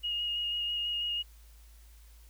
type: tone with vibrato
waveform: sine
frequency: 2866 Hz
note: F7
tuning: 44 cents sharp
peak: -30 dBFS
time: 0.03-1.23 s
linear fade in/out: 20 ms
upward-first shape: square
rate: 6.1 Hz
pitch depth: 11 cents each way
effects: added 55 Hz sine -52 dBFS peak until 2.29 s + white hiss -63 dBFS RMS until 2.29 s